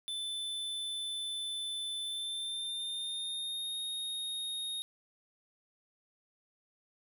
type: tone with pitch glide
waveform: square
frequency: 3520 to 3723 Hz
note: A7 to A#7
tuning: 0 to -3 cents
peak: -36 dBFS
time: 0.08-4.82 s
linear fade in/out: 0 ms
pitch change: +97 cents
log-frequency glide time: 2.02-3.8 s
effects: 11-bit